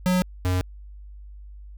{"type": "tone pair in turn", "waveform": "square", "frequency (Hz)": [182.4, 91.2], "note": ["F#3", "F#2"], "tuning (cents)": [-24, -24], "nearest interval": "octave", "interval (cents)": 1200, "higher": "first", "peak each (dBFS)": [-19, -21], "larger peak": "first", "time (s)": [[0.06, 0.22], [0.45, 0.61]], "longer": "neither", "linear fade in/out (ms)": 0, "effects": ["added 50 Hz sine -39 dBFS peak until 1.77 s"]}